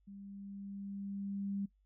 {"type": "tone with level ramp", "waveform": "sine", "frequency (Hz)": 198.7, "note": "G3", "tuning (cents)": 24, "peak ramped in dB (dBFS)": [-48, -34], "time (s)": [0.07, 1.66], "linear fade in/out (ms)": 10, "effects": ["noise-tail reverb RT60 0.1 s tail -19 dB re dry", "added 49 Hz sine -69 dBFS peak until 1.85 s"]}